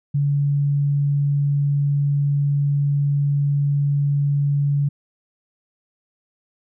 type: tone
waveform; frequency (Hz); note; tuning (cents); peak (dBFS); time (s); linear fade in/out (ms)
sine; 142.7; D3; -49; -16; 0.14-4.89; 10
effects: none